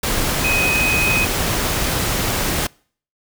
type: tone in noise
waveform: sine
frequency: 2514 Hz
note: D#7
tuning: 17 cents sharp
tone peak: -17 dBFS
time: 0.44-1.25 s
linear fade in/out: 5 ms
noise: pink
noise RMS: -20 dBFS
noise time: 0.03-2.67 s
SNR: 0 dB
effects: noise-tail reverb RT60 0.5 s tail -26 dB re dry